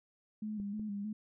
sine tone with vibrato, 207.7 Hz, G#3, in tune, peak -36 dBFS, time 0.42-1.13 s, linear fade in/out 5 ms, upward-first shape square, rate 3.2 Hz, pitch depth 50 cents each way
clicks, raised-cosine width 3 ms, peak -37 dBFS, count 2, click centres 0.6 / 0.796 s
effects none

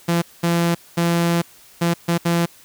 sawtooth tone bursts at uneven times, 170.2 Hz, F3, 44 cents flat, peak -12 dBFS, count 6, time 0.08-0.22 / 0.43-0.75 / 0.97-1.42 / 1.81-1.94 / 2.08-2.18 / 2.25-2.46 s, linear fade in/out 10 ms, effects white hiss -48 dBFS RMS until 2.64 s

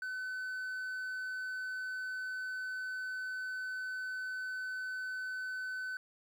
triangle tone, 1513 Hz, F#6, 38 cents sharp, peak -35 dBFS, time 0.02-5.97 s, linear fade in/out 2 ms, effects 11-bit

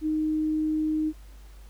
sine tone, 309.9 Hz, D#4, 7 cents flat, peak -23 dBFS, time 0.01-1.13 s, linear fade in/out 50 ms, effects added 50 Hz sine -44 dBFS peak until 1.69 s + pink hiss -58 dBFS RMS until 1.69 s

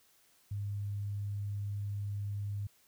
sine tone, 101.6 Hz, G#2, 38 cents flat, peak -34 dBFS, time 0.51-2.67 s, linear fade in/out 5 ms, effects white hiss -67 dBFS RMS until 2.87 s

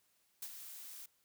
blue noise with ADSR envelope, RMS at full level -42 dBFS, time 0.42-1.06 s, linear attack 6 ms, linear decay 56 ms, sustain -8 dB, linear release 5 ms, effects white hiss -75 dBFS RMS until 1.24 s

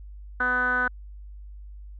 10% pulse tone with low-pass filter, 250 Hz, B3, 21 cents sharp, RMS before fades -24 dBFS, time 0.4-0.88 s, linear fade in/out 5 ms, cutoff 1500 Hz, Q 9.9, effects added 50 Hz sine -39 dBFS peak until 1.99 s

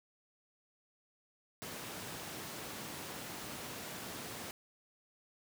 pink high-pass noise, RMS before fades -45 dBFS, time 1.62-4.51 s, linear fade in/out 0 ms, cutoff 140 Hz, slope 12 dB/octave, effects none

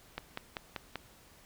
click train, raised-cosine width 0.3 ms, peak -20 dBFS, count 5, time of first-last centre 0.18-0.957 s, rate 5.15 Hz, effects pink hiss -59 dBFS RMS until 1.45 s

